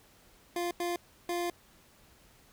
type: tone bursts at uneven times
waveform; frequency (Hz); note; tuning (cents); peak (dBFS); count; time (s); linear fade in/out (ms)
25% pulse; 348.5; F4; -4; -27; 3; 0.56-0.71 / 0.8-0.96 / 1.29-1.5; 2
effects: pink hiss -61 dBFS RMS until 2.52 s